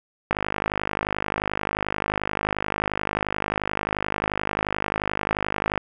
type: click train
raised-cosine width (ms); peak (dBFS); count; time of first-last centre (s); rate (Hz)
0.5; -8; 282; 0.31-5.777; 51.4
effects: none